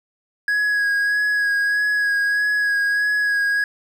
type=tone with vibrato; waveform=triangle; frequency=1661.2 Hz; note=G#6; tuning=in tune; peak=-15 dBFS; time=0.48-3.64 s; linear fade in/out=2 ms; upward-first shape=sine; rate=1.6 Hz; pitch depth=20 cents each way; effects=none